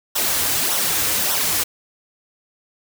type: noise with flanger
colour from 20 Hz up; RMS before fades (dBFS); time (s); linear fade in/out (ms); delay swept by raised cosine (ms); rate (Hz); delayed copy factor
white; -20; 0.15-1.64; 10; 0.42 to 5.52; 1.7; -0.65
effects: none